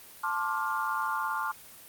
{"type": "chord", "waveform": "sine", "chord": "D minor seventh", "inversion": "second", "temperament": "just", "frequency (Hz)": [881, 1057.2, 1174.7, 1409.6], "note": ["A5", "C6", "D6", "F6"], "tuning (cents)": [2, 18, 0, 16], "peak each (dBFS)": -33, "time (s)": [0.23, 1.52], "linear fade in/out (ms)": 10, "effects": ["white hiss -50 dBFS RMS until 1.88 s", "Opus 32 kbps"]}